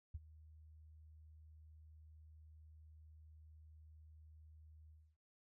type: tone with ADSR envelope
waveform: sine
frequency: 77.78 Hz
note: D#2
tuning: in tune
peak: -40 dBFS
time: 0.14-5.17 s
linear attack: 9 ms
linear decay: 33 ms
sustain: -18 dB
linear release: 270 ms
effects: none